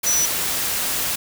sine tone in noise, 5920 Hz, F#8, in tune, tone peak -17 dBFS, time 0.06-0.26 s, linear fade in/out 10 ms, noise white, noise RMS -23 dBFS, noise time 0.03-1.16 s, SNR +3 dB, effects none

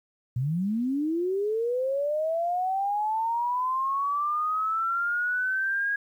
sine linear sweep, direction up, 116.4 to 1649 Hz, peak -24 dBFS, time 0.36-5.96 s, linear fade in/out 5 ms, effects 10-bit

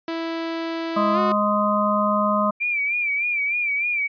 sawtooth tone with pitch glide, 329.6 to 363.6 Hz, E4 to F#4, 0 to -30 cents, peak -21 dBFS, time 0.08-1.32 s, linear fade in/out 2 ms, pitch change +170 cents, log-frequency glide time 1.13-1.19 s
harmonic tone, 207.7 Hz, G#3, in tune, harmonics 1 / 3 / 5 / 6, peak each -23 / -23 / -23 / -23 dBFS, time 0.96-2.51 s, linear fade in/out 10 ms
sine tone with vibrato, 2349 Hz, D7, in tune, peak -20 dBFS, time 2.6-4.08 s, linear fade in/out 20 ms, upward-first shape sine, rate 3.3 Hz, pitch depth 73 cents each way
effects resampled to 11025 Hz

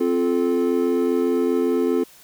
triangle chord, F major, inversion second, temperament equal with one note detuned, 261.6 / 349.2 / 434.2 Hz, C4 / F4 / A4, 0 / 0 / -23 cents, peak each -20 dBFS, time 0-2.04 s, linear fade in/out 10 ms, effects white hiss -49 dBFS RMS until 2.23 s

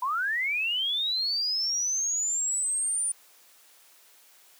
sine linear sweep, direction up, 964 to 9397 Hz, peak -25 dBFS, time 0.02-3.12 s, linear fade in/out 5 ms, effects white hiss -57 dBFS RMS until 4.59 s + high-pass 400 Hz 12 dB/octave

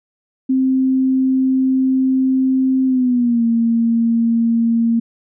sine tone with pitch glide, 262 to 230.7 Hz, C4 to A#3, +2 to -18 cents, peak -12 dBFS, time 0.49-5 s, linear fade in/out 10 ms, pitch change -220 cents, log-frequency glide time 2.86-3.44 s, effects none

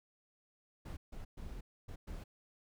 brown noise bursts at uneven times, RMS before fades -45 dBFS, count 5, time 0.85-0.97 / 1.12-1.25 / 1.37-1.61 / 1.88-1.96 / 2.07-2.24 s, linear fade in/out 10 ms, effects none

